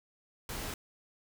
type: noise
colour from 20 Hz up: pink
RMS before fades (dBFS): -39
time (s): 0.49-0.74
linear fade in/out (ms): 2
effects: none